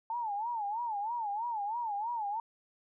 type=tone with vibrato; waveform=sine; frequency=880 Hz; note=A5; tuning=in tune; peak=-32 dBFS; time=0.1-2.4 s; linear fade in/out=2 ms; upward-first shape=sine; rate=3.1 Hz; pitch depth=160 cents each way; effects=none